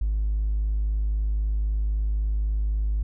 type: tone with hard clipping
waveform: sine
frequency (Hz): 51.91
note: G#1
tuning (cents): 0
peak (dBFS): -22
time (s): 0.01-3.03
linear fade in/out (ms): 5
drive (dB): 1
effects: none